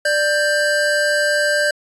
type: tone pair together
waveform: square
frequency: 591 / 1576 Hz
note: D5 / G6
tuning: +11 / +9 cents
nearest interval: octave + perfect fourth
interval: 1698 cents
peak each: -19 / -18 dBFS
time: 0.05-1.71 s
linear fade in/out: 5 ms
effects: resampled to 24000 Hz